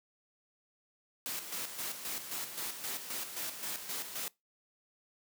white noise with tremolo, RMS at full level -38 dBFS, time 1.26-4.28 s, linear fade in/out 0 ms, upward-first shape square, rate 3.8 Hz, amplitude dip 55%, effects noise-tail reverb RT60 0.2 s tail -23 dB re dry + high-pass 150 Hz 12 dB/octave

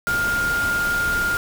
sine tone in noise, 1410 Hz, F6, 16 cents sharp, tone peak -19 dBFS, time 0.07-1.37 s, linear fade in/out 0 ms, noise pink, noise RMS -29 dBFS, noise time 0.07-1.37 s, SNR +7 dB, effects none

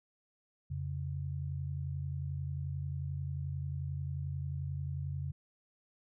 sine tone pair together, 87.31 / 138.59 Hz, F2 / C#3, 0 / 0 cents, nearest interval minor sixth, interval 800 cents, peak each -38 / -37 dBFS, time 0.7-5.32 s, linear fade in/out 10 ms, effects none

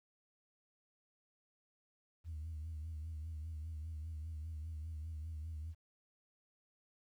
sine tone with vibrato, 79 Hz, D#2, 27 cents sharp, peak -40 dBFS, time 2.24-5.75 s, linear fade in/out 50 ms, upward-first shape triangle, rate 5 Hz, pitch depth 89 cents each way, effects tanh soft clip ceiling -38 dBFS + 12-bit

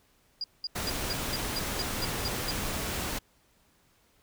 sine tone bursts, 4843 Hz, D#8, 48 cents flat, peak -30 dBFS, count 10, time 0.41-2.51 s, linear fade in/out 2 ms, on 30 ms, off 200 ms
pink noise, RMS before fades -33 dBFS, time 0.75-3.19 s, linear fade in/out 10 ms
effects pink hiss -66 dBFS RMS until 4.22 s

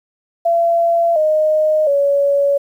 sine tone with pitch steps, 678 / 618.1 / 563.6 Hz, E5 / D#5 / C#5, +49 / -12 / +29 cents, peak -11 dBFS, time 0.45-2.58 s, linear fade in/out 10 ms, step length 710 ms, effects 8-bit

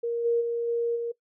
sine tone with level steps, 468.9 Hz, A#4, 10 cents sharp, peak -25 / -20 / -25 / -23 / -27 dBFS, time 0.03-1.12 s, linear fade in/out 10 ms, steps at 0.24 / 0.4 / 0.67 / 0.95 s, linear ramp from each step 20 ms, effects noise-tail reverb RT60 0.1 s tail -20 dB re dry

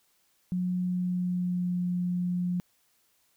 sine tone with pitch glide, 180.8 to 178.21 Hz, F#3 to F3, -40 to +35 cents, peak -26 dBFS, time 0.52-2.6 s, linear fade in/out 0 ms, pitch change -25 cents, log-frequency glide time 0.79-1.8 s, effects white hiss -69 dBFS RMS until 3.36 s

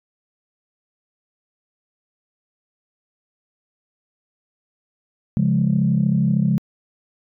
sine chord, Db major, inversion none, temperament equal, 138.59 / 174.61 / 207.7 Hz, Db3 / F3 / Ab3, 0 / 0 / 0 cents, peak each -19 dBFS, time 5.37-6.58 s, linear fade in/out 0 ms, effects tanh soft clip ceiling -7 dBFS

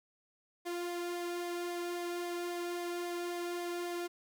sawtooth tone with flanger, 349.2 Hz, F4, in tune, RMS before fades -38 dBFS, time 0.65-4.08 s, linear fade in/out 20 ms, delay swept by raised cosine 0.7 to 1.9 ms, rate 3.7 Hz, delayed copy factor -0.5, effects none

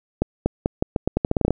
accelerating click train, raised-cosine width 2 ms, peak -5 dBFS, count 14, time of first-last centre 0.22-1.507 s, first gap 240 ms, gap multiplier 0.83, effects none

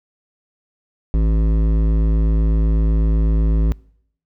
sine tone with hard clipping, 54 Hz, A1, 32 cents flat, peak -15 dBFS, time 1.14-3.72 s, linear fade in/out 0 ms, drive 13 dB, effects noise-tail reverb RT60 0.7 s tail -25 dB re dry

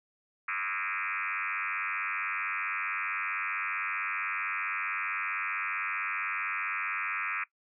sine tone with frequency modulation, 1839 Hz, A#6, 24 cents flat, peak -30 dBFS, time 0.48-7.44 s, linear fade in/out 5 ms, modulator 95.5 Hz, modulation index 7, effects noise-tail reverb RT60 0.1 s tail -20 dB re dry

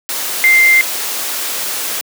sine tone in noise, 2093 Hz, C7, in tune, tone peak -6 dBFS, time 0.44-0.81 s, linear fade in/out 0 ms, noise white, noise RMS -20 dBFS, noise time 0.09-2.01 s, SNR +11 dB, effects high-pass 300 Hz 12 dB/octave

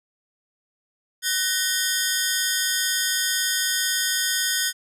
10% pulse ring-modulated tone, 1682 Hz, G#6, 22 cents sharp, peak -9 dBFS, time 1.22-4.73 s, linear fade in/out 50 ms, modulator 179 Hz, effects none

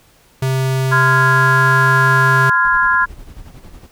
square tone with pitch glide, 131.9 to 132.97 Hz, C3 to C3, +14 to +28 cents, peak -15 dBFS, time 0.42-2.5 s, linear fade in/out 5 ms, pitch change +14 cents, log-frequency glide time 1.1-1.75 s
sine chord, F minor, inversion second, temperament equal with one note detuned, 1028.5 / 1396.9 / 1661.2 Hz, C6 / F6 / Ab6, -30 / 0 / 0 cents, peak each -15 dBFS, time 0.91-3.06 s, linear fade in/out 20 ms
brown noise with tremolo, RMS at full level -33 dBFS, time 2.64-3.87 s, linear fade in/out 10 ms, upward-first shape sine, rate 11 Hz, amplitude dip 70%
effects pink hiss -51 dBFS RMS until 3.91 s

